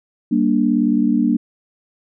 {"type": "chord", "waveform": "sine", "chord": "G minor", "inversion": "none", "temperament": "just", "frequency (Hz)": [196, 235.2, 294], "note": ["G3", "Bb3", "D4"], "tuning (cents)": [0, 16, 2], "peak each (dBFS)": [-20, -16, -18], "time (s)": [0.31, 1.37], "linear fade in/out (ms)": 10, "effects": []}